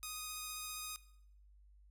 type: tone with vibrato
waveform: 5% pulse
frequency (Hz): 1244.5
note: D#6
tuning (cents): 0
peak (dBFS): -31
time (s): 0.03-0.96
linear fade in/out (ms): 0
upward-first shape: sine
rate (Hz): 15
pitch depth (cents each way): 11
effects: noise-tail reverb RT60 0.7 s tail -18 dB re dry + added 50 Hz sine -60 dBFS peak until 1.9 s